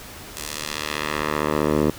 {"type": "tone with band-pass filter sweep", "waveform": "10% pulse", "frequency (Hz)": 75.4, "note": "D2", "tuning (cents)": 46, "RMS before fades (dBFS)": -24, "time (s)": [0.37, 1.9], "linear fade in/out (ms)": 0, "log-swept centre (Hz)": [9700, 360], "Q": 0.72, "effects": ["pink hiss -39 dBFS RMS until 1.98 s"]}